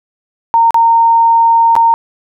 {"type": "tone with dropouts", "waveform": "sine", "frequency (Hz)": 920, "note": "A#5", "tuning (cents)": -23, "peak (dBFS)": -5, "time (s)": [0.54, 1.94], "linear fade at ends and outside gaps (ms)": 0, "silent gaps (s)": [[0.707, 0.744], [1.754, 1.764]], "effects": []}